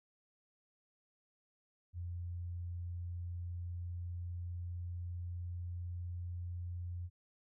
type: tone with pitch glide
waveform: sine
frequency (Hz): 87.31 to 87.97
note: F2 to F2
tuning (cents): 0 to +13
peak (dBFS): -39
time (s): 1.93-7.1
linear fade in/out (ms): 50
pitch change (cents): +13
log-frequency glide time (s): 2.89-6.69
effects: none